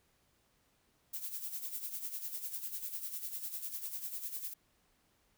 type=noise with tremolo; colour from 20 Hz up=violet; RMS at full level=-39 dBFS; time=1.13-4.54 s; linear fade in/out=10 ms; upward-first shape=sine; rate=10 Hz; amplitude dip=65%; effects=pink hiss -73 dBFS RMS until 5.37 s